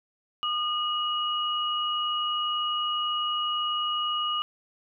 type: tone pair together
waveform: sine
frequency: 1220.1 / 2902 Hz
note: D#6 / F#7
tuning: -34 / -34 cents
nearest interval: octave + minor third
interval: 1500 cents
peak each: -28 dBFS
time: 0.43-4.42 s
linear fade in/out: 0 ms
effects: none